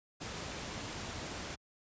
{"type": "noise", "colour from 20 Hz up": "pink", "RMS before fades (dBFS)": -41, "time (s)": [0.2, 1.56], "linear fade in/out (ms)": 20, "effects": ["high-pass 60 Hz 12 dB/octave", "resampled to 16000 Hz"]}